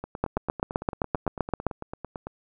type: two click trains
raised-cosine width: 1 ms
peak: -9 / -20 dBFS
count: 12 / 21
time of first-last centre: 0.24-1.667 / 0.04-2.27 s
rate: 7.71 / 8.97 Hz
effects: none